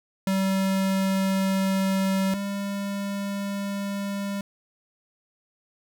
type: tone pair in turn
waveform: square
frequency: 192.3 / 199.59 Hz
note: G3 / G3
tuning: -33 / +31 cents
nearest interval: minor second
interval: 64 cents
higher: second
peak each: -22 / -28 dBFS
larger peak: first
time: 0.27-2.34 / 2.34-4.41 s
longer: neither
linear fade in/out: 2 ms
effects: none